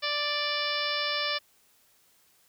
harmonic tone, 587.3 Hz, D5, in tune, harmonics 1 / 2 / 3 / 4 / 5 / 6 / 7 / 8 / 9, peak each -36 / -35 / -35 / -35 / -36 / -35 / -39 / -37 / -36 dBFS, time 0.02-1.39 s, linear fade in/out 20 ms, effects white hiss -64 dBFS RMS until 2.48 s

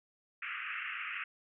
white band-pass noise, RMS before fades -40 dBFS, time 0.42-1.24 s, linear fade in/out 5 ms, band 1200 to 2800 Hz, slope 96 dB/octave, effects none

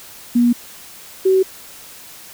sine tone pair in turn, 240 / 379.1 Hz, B3 / F#4, -49 / +42 cents, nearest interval minor sixth, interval 791 cents, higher second, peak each -10 dBFS, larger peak neither, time 0.35-0.53 / 1.25-1.43 s, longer neither, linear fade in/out 10 ms, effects white hiss -39 dBFS RMS until 2.33 s

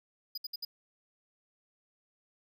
square tone bursts, 4948 Hz, D#8, 10 cents flat, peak -36 dBFS, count 4, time 0.35-0.65 s, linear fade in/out 5 ms, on 27 ms, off 64 ms, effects 12-bit

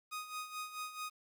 sawtooth tone with tremolo, 1246 Hz, D#6, 2 cents sharp, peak -35 dBFS, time 0.11-1.1 s, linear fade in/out 20 ms, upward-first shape sine, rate 4.6 Hz, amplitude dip 70%, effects 11-bit

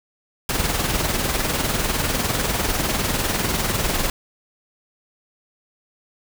pink noise with tremolo, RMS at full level -20 dBFS, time 0.49-4.1 s, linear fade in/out 2 ms, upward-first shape sine, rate 20 Hz, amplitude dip 50%, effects none

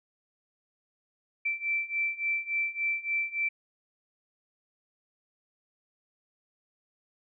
sine beating tone pair, 2334 / 2337.5 Hz, D7 / D7, -11 / -9 cents, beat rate 3.5 Hz, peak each -32 / -30 dBFS, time 1.45-3.49 s, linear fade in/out 10 ms, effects none

